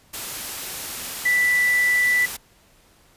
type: tone in noise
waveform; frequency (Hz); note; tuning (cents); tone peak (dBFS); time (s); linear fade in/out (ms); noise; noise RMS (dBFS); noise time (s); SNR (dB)
sine; 1975.5; B6; 0; -16; 1.25-2.26; 10; white; -31; 0.13-2.37; +12
effects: pink hiss -56 dBFS RMS until 3.16 s + resampled to 32000 Hz